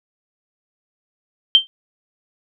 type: tone with exponential decay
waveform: sine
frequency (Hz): 3136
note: G7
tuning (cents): 0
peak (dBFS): -3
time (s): 1.55-1.67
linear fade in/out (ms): 0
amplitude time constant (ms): 24
effects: none